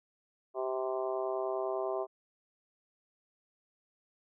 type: harmonic tone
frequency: 130 Hz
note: C3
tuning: 11 cents flat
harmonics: 3 / 4 / 5 / 6 / 7 / 8 / 9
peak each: -35 / -43 / -35 / -43 / -47 / -42 / -50 dBFS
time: 0.54-2.07 s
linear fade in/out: 50 ms
effects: none